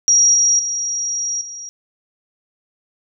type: tone with level steps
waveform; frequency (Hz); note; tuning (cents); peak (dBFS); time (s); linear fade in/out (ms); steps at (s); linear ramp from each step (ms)
sine; 5690; F8; +31; -9 / -11 / -19 / -29; 0.08-1.69; 0; 0.34 / 0.59 / 1.41; 2
effects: none